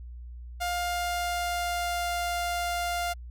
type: tone with pitch glide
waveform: sawtooth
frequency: 705 to 699.3 Hz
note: F5 to F5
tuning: +16 to +2 cents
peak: -24 dBFS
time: 0.6-3.14 s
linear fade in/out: 20 ms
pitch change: -14 cents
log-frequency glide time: 0.71-2.16 s
effects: added 60 Hz sine -39 dBFS peak until 3.3 s